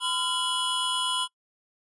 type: tone cluster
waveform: square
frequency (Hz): 1016 / 1385 / 2959 / 3333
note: B5 / F6 / F#7 / G#7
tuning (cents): +49 / -15 / -1 / +5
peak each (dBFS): -31 / -37 / -30 / -31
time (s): 0-1.28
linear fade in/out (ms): 50
effects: noise-tail reverb RT60 0.1 s tail -22 dB re dry + resampled to 24000 Hz